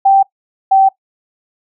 sine tone pair in turn, 782 / 773.9 Hz, G5 / G5, -4 / -22 cents, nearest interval unison, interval 18 cents, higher first, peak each -5 dBFS, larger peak neither, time 0.05-0.23 / 0.71-0.89 s, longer neither, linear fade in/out 10 ms, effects noise-tail reverb RT60 0.1 s tail -20 dB re dry

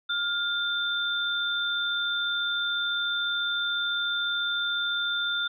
sine tone pair together, 1409 / 3563 Hz, F6 / A7, +15 / +21 cents, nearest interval octave + major third, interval 1606 cents, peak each -28 dBFS, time 0.09-5.48 s, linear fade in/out 10 ms, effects none

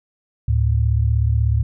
sine tone pair together, 73.42 / 109.82 Hz, D2 / A2, 0 / -3 cents, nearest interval perfect fifth, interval 697 cents, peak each -17 dBFS, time 0.48-1.63 s, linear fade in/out 5 ms, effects none

